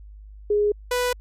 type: tone pair in turn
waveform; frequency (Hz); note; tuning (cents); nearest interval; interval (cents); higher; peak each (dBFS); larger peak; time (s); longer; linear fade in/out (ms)
sine / sawtooth; 415.3 / 493.9; G#4 / B4; 0 / 0; minor third; 300; second; -17; neither; 0.5-0.72 / 0.91-1.13; neither; 5
effects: added 51 Hz sine -40 dBFS peak until 1.2 s + resampled to 32000 Hz